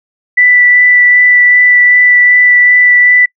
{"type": "tone with vibrato", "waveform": "sine", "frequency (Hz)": 1975, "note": "B6", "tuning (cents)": 0, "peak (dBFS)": -3, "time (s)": [0.37, 3.26], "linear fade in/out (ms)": 10, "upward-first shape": "sine", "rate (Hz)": 2.6, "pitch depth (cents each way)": 8, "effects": ["noise-tail reverb RT60 0.1 s tail -26 dB re dry"]}